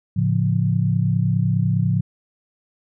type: chord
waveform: sine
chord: A augmented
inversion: none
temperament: equal with one note detuned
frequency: 110 / 139.88 / 174.61 Hz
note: A2 / C#3 / E#3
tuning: 0 / +16 / 0 cents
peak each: -20 / -21 / -21 dBFS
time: 0.16-2.01 s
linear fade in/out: 10 ms
effects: none